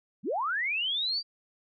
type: linear sweep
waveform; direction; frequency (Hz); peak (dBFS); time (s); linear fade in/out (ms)
sine; up; 146.83 to 4751; -27; 0.23-1.23; 50
effects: none